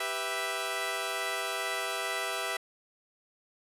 10% pulse chord, E minor, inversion first, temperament equal, 392 / 493.9 / 659.3 Hz, G4 / B4 / E5, 0 / 0 / 0 cents, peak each -29 / -29 / -25 dBFS, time 0-2.57 s, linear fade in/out 5 ms, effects resampled to 32000 Hz

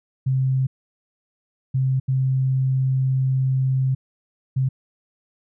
sine tone bursts at uneven times, 131.7 Hz, C3, 12 cents sharp, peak -17 dBFS, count 4, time 0.26-0.67 / 1.74-2 / 2.08-3.95 / 4.56-4.69 s, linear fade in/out 10 ms, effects none

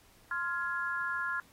sine chord, F minor, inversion second, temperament just, 1047.7 / 1396.9 / 1676.3 Hz, C6 / F6 / Ab6, +2 / 0 / +16 cents, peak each -38 / -34 / -36 dBFS, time 0.31-1.4 s, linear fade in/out 2 ms, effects pink hiss -62 dBFS RMS until 1.52 s + AAC 48 kbps

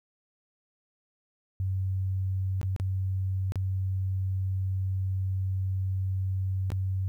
sine tone with dropouts, 94.9 Hz, F#2, 44 cents sharp, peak -26 dBFS, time 1.6-7.08 s, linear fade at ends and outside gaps 0 ms, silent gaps 2.614-2.63 / 2.763-2.799 / 3.521-3.557 / 6.703-6.719 s, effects 11-bit

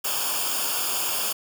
white noise with comb filter, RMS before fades -26 dBFS, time 0.04-1.33 s, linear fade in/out 10 ms, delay 0.5 ms, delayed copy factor -0.8, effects none

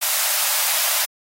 white high-pass noise, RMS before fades -20 dBFS, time 0.01-1.06 s, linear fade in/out 20 ms, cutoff 560 Hz, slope 96 dB/octave, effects AAC 48 kbps

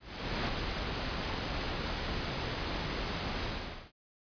pink noise with ADSR envelope, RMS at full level -31 dBFS, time 0-3.92 s, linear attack 480 ms, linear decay 15 ms, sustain -4 dB, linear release 470 ms, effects resampled to 11025 Hz

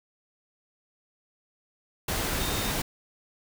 sine tone in noise, 3684 Hz, A#7, 21 cents flat, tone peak -37 dBFS, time 2.4-2.71 s, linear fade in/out 5 ms, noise pink, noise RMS -29 dBFS, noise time 2.08-2.82 s, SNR -11 dB, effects none

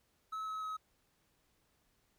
triangle tone with pitch steps, 1294 / 1285.1 / 1276.2 Hz, E6 / E6 / D#6, -32 / -44 / +44 cents, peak -36 dBFS, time 0.32-0.77 s, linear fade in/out 10 ms, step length 150 ms, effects pink hiss -75 dBFS RMS until 2.18 s

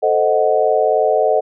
sine chord, A diminished seventh, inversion none, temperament equal, 440 / 523.3 / 622.3 / 740 Hz, A4 / C5 / Eb5 / Gb5, 0 / 0 / 0 / 0 cents, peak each -17 / -19 / -16 / -18 dBFS, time 0.02-1.41 s, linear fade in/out 20 ms, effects none

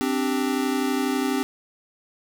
square chord, C suspended second, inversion none, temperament equal, 261.6 / 293.7 / 392 Hz, C4 / D4 / G4, 0 / 0 / 0 cents, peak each -25 / -28 / -29 dBFS, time 0.01-1.43 s, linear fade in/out 0 ms, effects none

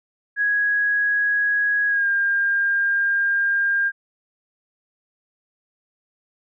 sine tone with pitch glide, 1661.2 to 1605.5 Hz, G#6 to G6, 0 to +41 cents, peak -17 dBFS, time 0.36-3.92 s, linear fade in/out 50 ms, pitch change -59 cents, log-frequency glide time 1.88-2.08 s, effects none

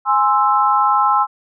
sine chord, Ab augmented, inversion none, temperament equal, 830.6 / 1046.5 / 1318.5 Hz, Ab5 / C6 / E6, 0 / 0 / 0 cents, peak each -16 dBFS, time 0.05-1.27 s, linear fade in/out 50 ms, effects none

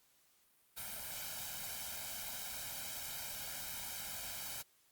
white noise with comb filter, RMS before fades -44 dBFS, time 0.76-4.63 s, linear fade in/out 20 ms, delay 1.3 ms, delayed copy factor +0.75, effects white hiss -71 dBFS RMS until 4.91 s + Opus 48 kbps

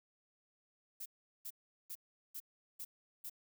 violet noise bursts, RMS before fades -45 dBFS, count 6, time 1-3.298 s, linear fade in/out 10 ms, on 58 ms, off 390 ms, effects none

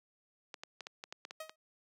clicks, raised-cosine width 0.2 ms, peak -26 dBFS, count 9, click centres 0.542 / 0.635 / 0.807 / 0.869 / 1.039 / 1.125 / 1.251 / 1.309 / 1.495 s
sawtooth tone with exponential decay, 630 Hz, D#5, 21 cents sharp, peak -35 dBFS, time 1.4-1.56 s, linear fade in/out 5 ms, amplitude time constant 33 ms
effects high-pass 400 Hz 12 dB/octave

